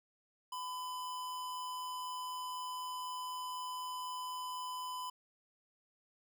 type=tone with amplitude modulation; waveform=square; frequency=1006 Hz; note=B5; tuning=32 cents sharp; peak=-39 dBFS; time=0.52-5.1 s; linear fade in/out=5 ms; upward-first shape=sine; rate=164 Hz; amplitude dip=25%; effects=none